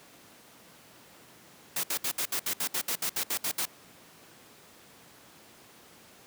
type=noise bursts; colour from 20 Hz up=white; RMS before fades=-30 dBFS; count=14; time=1.76-3.655 s; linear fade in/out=5 ms; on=75 ms; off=65 ms; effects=pink hiss -54 dBFS RMS until 6.26 s + high-pass 150 Hz 12 dB/octave